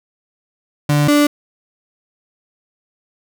35% pulse tone pair in turn, 146.83 / 292.8 Hz, D3 / D4, 0 / -5 cents, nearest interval octave, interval 1195 cents, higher second, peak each -10 / -8 dBFS, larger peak second, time 0.89-1.08 / 1.08-1.27 s, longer neither, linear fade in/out 5 ms, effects none

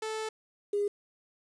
sawtooth / sine tone pair in turn, 437.6 / 408.4 Hz, A4 / G#4, -9 / -29 cents, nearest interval minor second, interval 120 cents, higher first, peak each -29 / -26 dBFS, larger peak second, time 0.02-0.29 / 0.73-0.88 s, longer first, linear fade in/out 5 ms, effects resampled to 22050 Hz + 9-bit

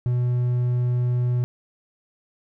triangle tone, 123 Hz, B2, 7 cents flat, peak -17 dBFS, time 0.06-1.44 s, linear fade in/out 0 ms, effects none

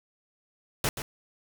pink noise with echo, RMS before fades -26 dBFS, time 0.84-0.89 s, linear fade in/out 2 ms, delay 130 ms, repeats 1, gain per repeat -9 dB, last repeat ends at 1.02 s, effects none

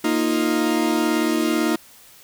40% pulse chord, Bb suspended fourth, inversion none, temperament equal, 233.1 / 311.1 / 349.2 Hz, Bb3 / Eb4 / F4, 0 / 0 / 0 cents, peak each -23 / -20 / -23 dBFS, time 0.04-1.76 s, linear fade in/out 5 ms, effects white hiss -48 dBFS RMS until 2.23 s

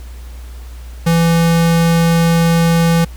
square tone, 167.1 Hz, E3, 24 cents sharp, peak -10 dBFS, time 1.06-3.05 s, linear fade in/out 10 ms, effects added 60 Hz sine -28 dBFS peak until 3.16 s + pink hiss -43 dBFS RMS until 3.16 s

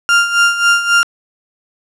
35% pulse tone with tremolo, 1396.9 Hz, F6, in tune, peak -5 dBFS, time 0.09-1.03 s, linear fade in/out 0 ms, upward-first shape sine, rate 3.7 Hz, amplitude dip 70%, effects low-pass 8000 Hz 12 dB/octave

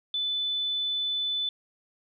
sine tone, 3500 Hz, A7, 10 cents flat, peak -26 dBFS, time 0.14-1.49 s, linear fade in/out 2 ms, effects none

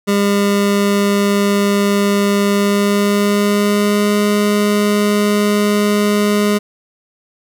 25% pulse tone with pitch glide, 201.8 to 206.9 Hz, G#3 to G#3, -49 to -6 cents, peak -8 dBFS, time 0.07-6.59 s, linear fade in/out 20 ms, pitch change +43 cents, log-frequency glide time 2.54-4.17 s, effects none

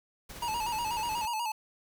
pink noise with tremolo, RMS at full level -43 dBFS, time 0.29-1.26 s, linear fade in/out 10 ms, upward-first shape triangle, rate 16 Hz, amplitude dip 40%
square tone with vibrato, 908 Hz, A#5, 46 cents flat, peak -31 dBFS, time 0.42-1.52 s, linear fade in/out 5 ms, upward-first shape square, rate 8.2 Hz, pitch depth 79 cents each way
effects none

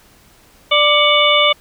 harmonic tone with a mistuned harmonic, 590 Hz, D5, 8 cents sharp, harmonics 1 / 2 / 4 / 5 / 6, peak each -16 / -16 / -16 / -16 / -16 dBFS, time 0.71-1.53 s, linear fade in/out 10 ms, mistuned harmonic 4, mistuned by -86 cents, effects pink hiss -49 dBFS RMS until 1.6 s

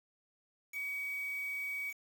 sine tone with quantisation, 2264 Hz, C#7, 36 cents sharp, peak -36 dBFS, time 0.72-1.94 s, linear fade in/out 50 ms, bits 8, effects none

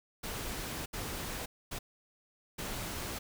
pink noise bursts at uneven times, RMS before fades -39 dBFS, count 4, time 0.23-0.86 / 0.93-1.46 / 1.71-1.79 / 2.58-3.19 s, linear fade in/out 10 ms, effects none

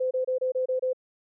sine tone bursts, 513 Hz, C5, 34 cents flat, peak -23 dBFS, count 7, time 0-0.932 s, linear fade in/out 10 ms, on 110 ms, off 27 ms, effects none

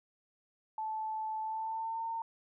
sine tone with pitch glide, 873 to 910.1 Hz, A5 to A#5, -14 to -42 cents, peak -34 dBFS, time 0.78-2.22 s, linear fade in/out 2 ms, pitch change +72 cents, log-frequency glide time 1.4-2.07 s, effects none

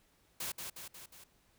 white noise with echo, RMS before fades -39 dBFS, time 0.4-0.52 s, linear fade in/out 5 ms, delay 180 ms, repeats 4, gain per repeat -4 dB, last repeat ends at 1.24 s, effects pink hiss -70 dBFS RMS until 1.58 s

